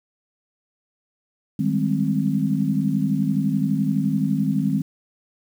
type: chord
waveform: sine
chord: Ab major seventh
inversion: second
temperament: equal with one note detuned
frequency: 155.56 / 196 / 207.7 / 262.8 Hz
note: Eb3 / G3 / Ab3 / C4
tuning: 0 / 0 / 0 / +8 cents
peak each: -24 dBFS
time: 1.59-4.82 s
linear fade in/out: 5 ms
effects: 8-bit